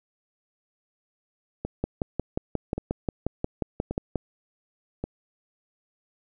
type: two click trains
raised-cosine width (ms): 2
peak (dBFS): -16 / -12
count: 4 / 14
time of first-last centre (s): 1.65-5.04 / 1.84-4.157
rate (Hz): 0.885 / 5.61
effects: none